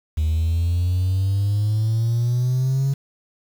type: exponential sweep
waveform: triangle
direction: up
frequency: 76.8 to 138.59 Hz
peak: -14 dBFS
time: 0.17-2.94 s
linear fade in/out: 10 ms
effects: tanh soft clip ceiling -13 dBFS + 7-bit